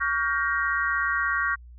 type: chord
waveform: sine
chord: G half-diminished seventh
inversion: second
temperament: just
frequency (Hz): 1128.9 / 1411.2 / 1568 / 1881.6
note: Db6 / F6 / G6 / Bb6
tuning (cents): +31 / +18 / 0 / +16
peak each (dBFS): -28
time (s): 0-1.56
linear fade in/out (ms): 20
effects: added 60 Hz sine -43 dBFS peak until 1.78 s